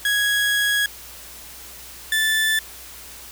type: tone pair in turn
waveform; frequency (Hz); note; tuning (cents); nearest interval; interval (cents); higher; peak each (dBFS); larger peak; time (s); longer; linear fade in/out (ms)
30% pulse; 1661.2 / 1756.4; G#6 / A6; 0 / -4; minor second; 96; second; -15; neither; 0.05-0.86 / 2.12-2.59; first; 2
effects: added 60 Hz sine -49 dBFS peak until 3.31 s + white hiss -40 dBFS RMS until 3.31 s